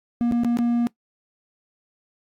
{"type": "tone with dropouts", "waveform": "triangle", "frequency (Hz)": 237.5, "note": "A#3", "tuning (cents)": 33, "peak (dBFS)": -16, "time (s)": [0.21, 0.87], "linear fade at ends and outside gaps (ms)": 0, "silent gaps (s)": [[0.313, 0.322], [0.435, 0.447], [0.571, 0.588]], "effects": ["noise-tail reverb RT60 0.1 s tail -20 dB re dry", "AAC 64 kbps"]}